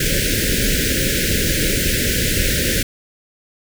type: band-stop noise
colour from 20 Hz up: pink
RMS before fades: -18 dBFS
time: 0-2.83 s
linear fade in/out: 5 ms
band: 570 to 1500 Hz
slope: 96 dB/octave
effects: none